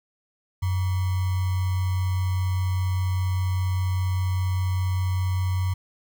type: tone with sample-and-hold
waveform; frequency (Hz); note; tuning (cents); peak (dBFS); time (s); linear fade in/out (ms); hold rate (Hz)
sine; 92.5; F#2; 0; -21; 0.62-5.74; 10; 1050
effects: none